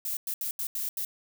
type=noise bursts at uneven times; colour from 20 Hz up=violet; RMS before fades=-32 dBFS; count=6; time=0.05-0.17 / 0.27-0.34 / 0.41-0.51 / 0.59-0.67 / 0.75-0.89 / 0.97-1.05 s; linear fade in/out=2 ms; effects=none